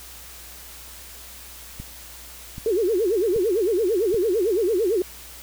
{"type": "click train", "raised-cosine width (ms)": 5, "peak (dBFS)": -22, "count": 4, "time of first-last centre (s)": [1.8, 4.144], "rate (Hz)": 1.28}
{"type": "tone with vibrato", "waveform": "sine", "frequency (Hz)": 403.8, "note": "G#4", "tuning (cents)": -49, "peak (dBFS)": -18, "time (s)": [2.66, 5.02], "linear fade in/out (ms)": 2, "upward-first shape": "sine", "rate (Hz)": 8.9, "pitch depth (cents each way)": 260}
{"effects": ["added 60 Hz sine -47 dBFS peak until 5.42 s", "white hiss -42 dBFS RMS until 5.42 s"]}